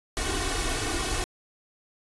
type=noise with comb filter; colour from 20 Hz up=pink; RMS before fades=-28 dBFS; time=0.17-1.24 s; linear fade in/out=0 ms; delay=2.7 ms; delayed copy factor=+1; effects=resampled to 24000 Hz